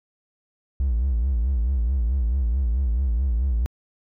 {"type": "tone with vibrato", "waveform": "triangle", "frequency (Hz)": 61.74, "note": "B1", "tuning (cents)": 0, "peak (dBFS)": -16, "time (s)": [0.8, 3.66], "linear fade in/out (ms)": 0, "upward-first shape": "sine", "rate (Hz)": 4.6, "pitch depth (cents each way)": 190, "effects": ["tanh soft clip ceiling -14 dBFS"]}